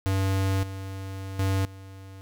square tone with level steps, 96.3 Hz, G2, 30 cents flat, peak -23 / -34 / -23 / -42 dBFS, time 0.06-2.21 s, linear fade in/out 0 ms, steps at 0.63 / 1.39 / 1.65 s, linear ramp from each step 2 ms, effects none

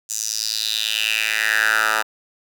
10% pulse tone with high-pass filter sweep, 109.2 Hz, A2, 13 cents flat, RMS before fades -21 dBFS, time 0.09-2.03 s, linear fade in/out 20 ms, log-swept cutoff 6900 to 1100 Hz, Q 4.2, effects none

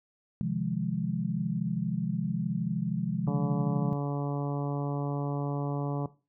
sine chord, F minor seventh, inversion second, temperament equal, 130.81 / 155.56 / 174.61 / 207.7 Hz, C3 / Eb3 / F3 / Ab3, 0 / 0 / 0 / 0 cents, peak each -35 / -35 / -31 / -33 dBFS, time 0.41-3.93 s, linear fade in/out 0 ms
harmonic tone, 142.8 Hz, D3, 48 cents flat, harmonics 1 / 2 / 3 / 4 / 5 / 6 / 7 / 8, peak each -29 / -35 / -39 / -41 / -43 / -45 / -46 / -47 dBFS, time 3.27-6.06 s, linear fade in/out 2 ms
effects noise-tail reverb RT60 0.3 s tail -18 dB re dry

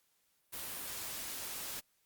white noise, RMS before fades -42 dBFS, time 0.52-1.81 s, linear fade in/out 20 ms, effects white hiss -75 dBFS RMS until 2.05 s + Opus 48 kbps

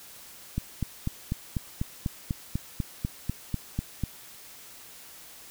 click train, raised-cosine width 5 ms, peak -15 dBFS, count 15, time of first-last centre 0.58-4.037 s, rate 4.05 Hz, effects white hiss -48 dBFS RMS until 5.5 s

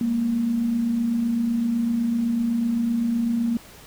sine tone pair together, 206.3 / 234.2 Hz, G#3 / A#3, -11 / +8 cents, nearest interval major second, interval 219 cents, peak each -31 / -20 dBFS, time 0.01-3.57 s, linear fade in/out 2 ms, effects pink hiss -46 dBFS RMS until 3.86 s

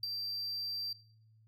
triangle tone with ADSR envelope, 4699 Hz, D8, in tune, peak -30 dBFS, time 0.03-0.93 s, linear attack 4 ms, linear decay 17 ms, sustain -5 dB, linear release 5 ms, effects noise-tail reverb RT60 0.6 s tail -18 dB re dry + added 110 Hz sine -61 dBFS peak until 1.47 s

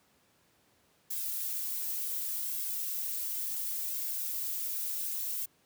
violet noise with flanger, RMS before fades -35 dBFS, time 1.1-5.46 s, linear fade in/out 10 ms, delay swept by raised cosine 1.8 to 3.8 ms, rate 0.68 Hz, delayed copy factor +0.8, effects pink hiss -68 dBFS RMS until 5.65 s + high-pass 100 Hz 12 dB/octave

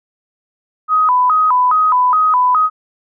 sine tone with vibrato, 1120 Hz, C#6, 18 cents sharp, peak -9 dBFS, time 0.88-2.7 s, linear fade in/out 50 ms, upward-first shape square, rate 2.4 Hz, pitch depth 200 cents each way, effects none

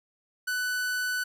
45% pulse tone, 1493 Hz, F#6, 15 cents sharp, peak -27 dBFS, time 0.47-1.24 s, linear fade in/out 10 ms, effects none

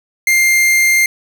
45% pulse tone, 2107 Hz, C7, 12 cents sharp, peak -9 dBFS, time 0.27-1.06 s, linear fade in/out 2 ms, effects none

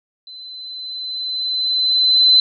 sine tone with level ramp, 4042 Hz, B7, 39 cents sharp, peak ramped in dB -34 to -7 dBFS, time 0.27-2.4 s, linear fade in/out 2 ms, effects none

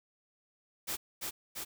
white noise with echo, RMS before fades -36 dBFS, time 0.87-0.97 s, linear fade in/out 20 ms, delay 340 ms, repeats 2, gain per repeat -2 dB, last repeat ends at 1.65 s, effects none

